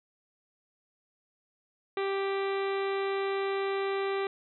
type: harmonic tone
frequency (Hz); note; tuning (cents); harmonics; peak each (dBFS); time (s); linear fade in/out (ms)
392; G4; 0; 1 / 2 / 3 / 4 / 5 / 6 / 7 / 8 / 9 / 10; -29 / -38 / -38 / -45 / -42 / -43 / -49 / -51 / -50 / -49; 1.97-4.27; 2
effects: none